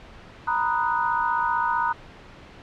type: chord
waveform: sine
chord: B major seventh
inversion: third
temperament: equal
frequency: 932.3 / 987.8 / 1244.5 / 1480 Hz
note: A#5 / B5 / D#6 / F#6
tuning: 0 / 0 / 0 / 0 cents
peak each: -24 / -27 / -28 / -28 dBFS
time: 0.47-1.93 s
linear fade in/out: 10 ms
effects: pink hiss -45 dBFS RMS until 2.62 s + low-pass 3000 Hz 12 dB/octave